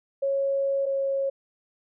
sine tone pair in turn, 550 / 546.5 Hz, C#5 / C#5, -14 / -25 cents, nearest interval unison, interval 11 cents, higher first, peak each -22 / -23 dBFS, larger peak first, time 0.22-0.86 / 0.86-1.3 s, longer first, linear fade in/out 10 ms, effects none

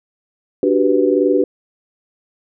sine chord, G major seventh, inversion second, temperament equal, 293.7 / 370 / 392 / 493.9 Hz, D4 / F#4 / G4 / B4, 0 / 0 / 0 / 0 cents, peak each -17 dBFS, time 0.63-1.44 s, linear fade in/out 2 ms, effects none

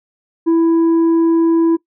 sine tone with tanh clipping, 330.7 Hz, E4, 6 cents sharp, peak -10 dBFS, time 0.46-1.77 s, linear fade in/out 20 ms, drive 3 dB, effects noise-tail reverb RT60 0.1 s tail -20 dB re dry

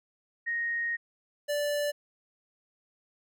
sine / square tone pair in turn, 1867 / 584.5 Hz, A#6 / D5, +2 / -8 cents, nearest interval octave + minor sixth, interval 2010 cents, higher first, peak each -28 dBFS, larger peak neither, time 0.46-0.97 / 1.48-1.92 s, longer first, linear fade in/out 20 ms, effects none

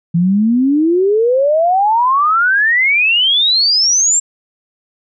sine exponential sweep, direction up, 164.81 to 7570 Hz, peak -9 dBFS, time 0.14-4.2 s, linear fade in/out 10 ms, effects none

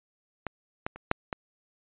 clicks, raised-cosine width 0.5 ms, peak -17 / -15 / -28 / -7 / -16 dBFS, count 5, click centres 0.467 / 0.865 / 0.96 / 1.114 / 1.328 s, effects resampled to 8000 Hz

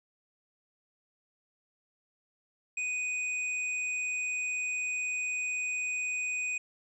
triangle tone with hard clipping, 2489 Hz, D#7, in tune, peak -32 dBFS, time 2.77-6.58 s, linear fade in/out 5 ms, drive 15 dB, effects resampled to 24000 Hz

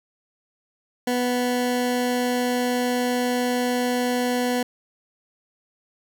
20% pulse tone, 246.9 Hz, B3, in tune, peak -16 dBFS, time 1.07-4.63 s, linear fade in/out 5 ms, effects none

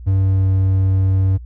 triangle tone with pitch glide, 96.1 to 95.33 Hz, G2 to G2, -34 to -48 cents, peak -10 dBFS, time 0.06-1.38 s, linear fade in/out 20 ms, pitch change -14 cents, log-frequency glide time 0.18-0.49 s, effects added 60 Hz sine -31 dBFS peak until 1.45 s

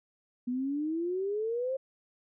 sine exponential sweep, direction up, 242.1 to 540 Hz, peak -29 dBFS, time 0.47-1.77 s, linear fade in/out 10 ms, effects none

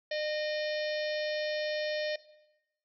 harmonic tone with a mistuned harmonic, 606 Hz, D#5, 46 cents flat, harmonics 1 / 3 / 4 / 5 / 6 / 7 / 8 / 9, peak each -32 / -39 / -44 / -45 / -45 / -44 / -49 / -48 dBFS, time 0.11-2.16 s, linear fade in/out 5 ms, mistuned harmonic 3, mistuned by +29 cents, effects noise-tail reverb RT60 0.9 s tail -17 dB re dry

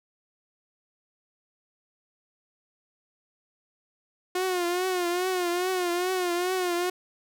sawtooth tone with vibrato, 360 Hz, F#4, 47 cents flat, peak -21 dBFS, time 4.35-6.9 s, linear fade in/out 5 ms, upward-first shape triangle, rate 2.4 Hz, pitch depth 82 cents each way, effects none

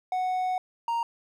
triangle tone pair in turn, 739 / 931.1 Hz, F#5 / A#5, -2 / -2 cents, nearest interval major third, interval 400 cents, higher second, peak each -23 dBFS, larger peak neither, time 0.12-0.58 / 0.88-1.03 s, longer first, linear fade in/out 2 ms, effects none

